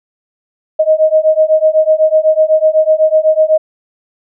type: beating tone pair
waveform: sine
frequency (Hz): 622.3 / 630.3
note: D#5 / D#5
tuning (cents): 0 / +22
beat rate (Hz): 8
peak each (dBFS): -10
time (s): 0.79-3.58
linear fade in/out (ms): 10
effects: none